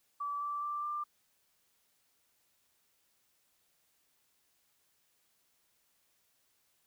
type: tone with pitch steps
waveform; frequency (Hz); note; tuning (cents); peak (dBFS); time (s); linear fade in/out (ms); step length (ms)
sine; 1154 / 1165.4 / 1176.9 / 1188.5; D6 / D6 / D6 / D6; -31 / -14 / +3 / +20; -34; 0.2-1.04; 10; 210
effects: white hiss -74 dBFS RMS until 6.86 s